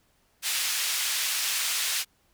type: band-pass noise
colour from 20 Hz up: pink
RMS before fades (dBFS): -28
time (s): 0.42-2.05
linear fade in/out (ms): 50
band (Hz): 2400 to 14000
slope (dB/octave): 12
effects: pink hiss -67 dBFS RMS until 2.33 s